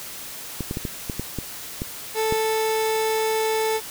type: clicks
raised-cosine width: 3 ms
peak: -14 dBFS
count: 9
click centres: 0.607 / 0.711 / 0.771 / 0.852 / 1.098 / 1.196 / 1.387 / 1.819 / 2.324 s
type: tone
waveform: 30% pulse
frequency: 440 Hz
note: A4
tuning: in tune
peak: -18 dBFS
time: 2.14-3.81 s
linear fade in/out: 50 ms
effects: white hiss -36 dBFS RMS until 3.9 s